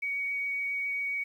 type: tone with vibrato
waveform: sine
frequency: 2249 Hz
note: C#7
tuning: 24 cents sharp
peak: -29 dBFS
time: 0.02-1.24 s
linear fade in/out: 10 ms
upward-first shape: sine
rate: 7.4 Hz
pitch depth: 8 cents each way
effects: 10-bit